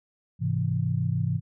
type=chord; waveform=sine; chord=Ab augmented; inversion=none; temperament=equal; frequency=103.83 / 130.81 / 164.81 Hz; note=Ab2 / C3 / E3; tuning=0 / 0 / 0 cents; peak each=-28 / -27 / -28 dBFS; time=0.39-1.41 s; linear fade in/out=50 ms; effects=none